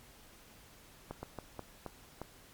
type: slowing click train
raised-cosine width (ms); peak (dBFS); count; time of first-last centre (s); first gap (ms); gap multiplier
1; -26; 6; 1.11-2.216; 120; 1.31
effects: pink hiss -58 dBFS RMS until 2.53 s + MP3 96 kbps